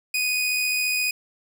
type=tone with amplitude modulation; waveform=sawtooth; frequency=2486 Hz; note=D#7; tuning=2 cents flat; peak=-17 dBFS; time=0.14-1.11 s; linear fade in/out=5 ms; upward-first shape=sine; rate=74.6 Hz; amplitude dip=25%; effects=none